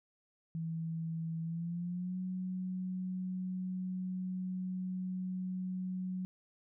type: tone with pitch glide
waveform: sine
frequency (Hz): 163.5 to 184.59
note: E3 to F#3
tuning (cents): -14 to -4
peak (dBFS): -35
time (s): 0.55-6.25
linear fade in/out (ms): 0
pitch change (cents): +210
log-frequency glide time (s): 1.42-2.18
effects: none